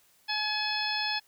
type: harmonic tone with a mistuned harmonic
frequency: 849 Hz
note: G#5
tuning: 38 cents sharp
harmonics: 1 / 2 / 3 / 4 / 5 / 6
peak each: -35 / -35 / -35 / -35 / -35 / -35 dBFS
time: 0.28-1.2 s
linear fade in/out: 20 ms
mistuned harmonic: 6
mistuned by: +38 cents
effects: white hiss -64 dBFS RMS until 1.27 s

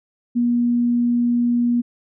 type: tone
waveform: sine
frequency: 239.9 Hz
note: A#3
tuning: 50 cents sharp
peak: -15 dBFS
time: 0.35-1.82 s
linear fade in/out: 20 ms
effects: none

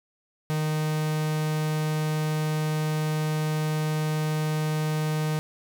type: tone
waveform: 45% pulse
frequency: 154.5 Hz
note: D#3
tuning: 12 cents flat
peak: -24 dBFS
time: 0.5-5.39 s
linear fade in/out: 0 ms
effects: none

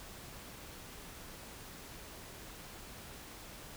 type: silence
effects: pink hiss -50 dBFS RMS until 3.76 s

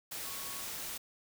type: tone in noise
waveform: sine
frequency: 1105 Hz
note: C#6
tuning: 6 cents flat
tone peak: -51 dBFS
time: 0.25-0.64 s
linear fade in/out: 10 ms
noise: white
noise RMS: -41 dBFS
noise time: 0.11-0.98 s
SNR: -13 dB
effects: none

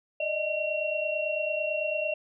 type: tone cluster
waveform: sine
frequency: 601 / 630 / 2740 Hz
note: D5 / D#5 / F7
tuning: +40 / +21 / -34 cents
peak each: -31 dBFS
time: 0.2-2.14 s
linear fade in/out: 5 ms
effects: none

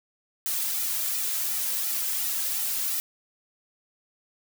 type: noise with flanger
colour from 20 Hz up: blue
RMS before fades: -28 dBFS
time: 0.46-3 s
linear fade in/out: 0 ms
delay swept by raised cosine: 1.8 to 2.8 ms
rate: 2.8 Hz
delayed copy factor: -0.7
effects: none

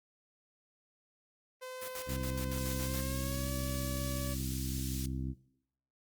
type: tone with pitch glide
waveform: sawtooth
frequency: 512 to 571.4 Hz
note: C5 to D5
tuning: -38 to -48 cents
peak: -38 dBFS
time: 1.61-4.35 s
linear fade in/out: 20 ms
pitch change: +190 cents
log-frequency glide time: 2.78-3.51 s
type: noise with tremolo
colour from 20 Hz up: white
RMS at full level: -43 dBFS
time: 1.81-3.06 s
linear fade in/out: 10 ms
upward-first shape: square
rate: 7.1 Hz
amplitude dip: 80%
type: harmonic tone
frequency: 65.41 Hz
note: C2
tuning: in tune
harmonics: 1 / 2 / 3 / 4 / 5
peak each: -38 / -38 / -45 / -42 / -47 dBFS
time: 2.06-5.35 s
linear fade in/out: 50 ms
type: high-pass noise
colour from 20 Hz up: pink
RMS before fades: -44 dBFS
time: 2.58-5.06 s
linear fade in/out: 2 ms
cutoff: 4600 Hz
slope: 12 dB/octave
effects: noise-tail reverb RT60 0.8 s tail -22 dB re dry + Opus 32 kbps

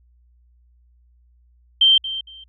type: tone with echo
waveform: sine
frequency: 3136 Hz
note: G7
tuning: in tune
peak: -10 dBFS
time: 1.81-1.98 s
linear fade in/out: 5 ms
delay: 230 ms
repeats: 2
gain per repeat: -14 dB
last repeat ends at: 2.44 s
effects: added 60 Hz sine -53 dBFS peak until 2.48 s

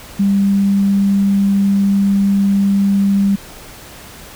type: tone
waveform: sine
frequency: 198.3 Hz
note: G3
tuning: 20 cents sharp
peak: -10 dBFS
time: 0.19-3.36 s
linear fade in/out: 10 ms
effects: pink hiss -36 dBFS RMS until 4.35 s

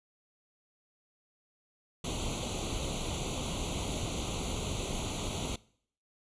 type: noise with comb filter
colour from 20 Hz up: pink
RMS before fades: -35 dBFS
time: 2.04-5.56 s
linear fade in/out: 5 ms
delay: 0.29 ms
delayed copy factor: +1
effects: noise-tail reverb RT60 0.6 s tail -22 dB re dry + resampled to 22050 Hz

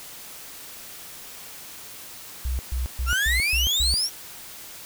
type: tone bursts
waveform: sine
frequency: 63 Hz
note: B1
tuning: 35 cents sharp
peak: -23 dBFS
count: 6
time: 2.45-3.94 s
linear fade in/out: 0 ms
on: 140 ms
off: 130 ms
type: exponential sweep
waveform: 35% pulse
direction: up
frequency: 1330 to 5800 Hz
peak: -19 dBFS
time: 3.06-4.1 s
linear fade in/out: 50 ms
effects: white hiss -41 dBFS RMS until 4.85 s

